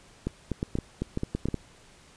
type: clicks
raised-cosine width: 3 ms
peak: -15 dBFS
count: 12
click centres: 0.27 / 0.517 / 0.629 / 0.754 / 0.787 / 1.02 / 1.174 / 1.234 / 1.35 / 1.456 / 1.486 / 1.543 s
effects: pink hiss -55 dBFS RMS until 2.16 s + resampled to 22050 Hz